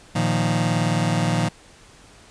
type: chord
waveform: sawtooth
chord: Bb suspended fourth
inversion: none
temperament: just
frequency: 116.54 / 155.39 / 174.81 Hz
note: Bb2 / Eb3 / F3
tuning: 0 / -2 / +2 cents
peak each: -19 dBFS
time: 0.15-1.49 s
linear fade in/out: 10 ms
effects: pink hiss -49 dBFS RMS until 2.3 s + resampled to 22050 Hz